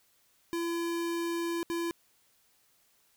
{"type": "tone bursts at uneven times", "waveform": "square", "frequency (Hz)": 338.5, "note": "E4", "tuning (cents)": 46, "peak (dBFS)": -31, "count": 2, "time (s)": [[0.53, 1.63], [1.7, 1.91]], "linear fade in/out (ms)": 0, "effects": ["white hiss -68 dBFS RMS until 3.16 s"]}